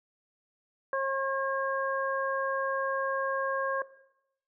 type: harmonic tone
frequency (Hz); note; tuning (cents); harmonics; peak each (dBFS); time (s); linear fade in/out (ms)
540; C#5; -45; 1 / 2 / 3; -29 / -32 / -34; 0.93-3.82; 2
effects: noise-tail reverb RT60 0.8 s tail -17 dB re dry